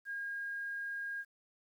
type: tone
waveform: sine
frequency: 1624 Hz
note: G#6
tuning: 39 cents flat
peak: -37 dBFS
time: 0.05-1.25 s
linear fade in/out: 50 ms
effects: 11-bit